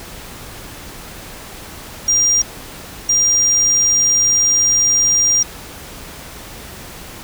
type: tone bursts at uneven times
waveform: sine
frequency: 5700 Hz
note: F8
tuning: 34 cents sharp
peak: -8 dBFS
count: 2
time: 2.08-2.42 / 3.09-5.43 s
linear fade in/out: 5 ms
effects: tanh soft clip ceiling -10 dBFS + pink hiss -34 dBFS RMS until 7.23 s